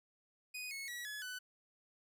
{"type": "tone with pitch steps", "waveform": "sawtooth", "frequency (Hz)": [2489, 2192, 1930.4, 1700, 1497.2], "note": ["D#7", "C#7", "B6", "G#6", "F#6"], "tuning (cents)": [0, -20, -40, 40, 20], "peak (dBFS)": -39, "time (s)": [0.54, 1.39], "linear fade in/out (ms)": 10, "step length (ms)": 170, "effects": []}